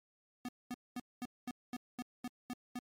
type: tone bursts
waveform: square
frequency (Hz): 246.9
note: B3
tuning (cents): 0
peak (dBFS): -39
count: 10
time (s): 0.45-2.79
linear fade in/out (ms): 2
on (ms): 36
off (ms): 220
effects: MP3 64 kbps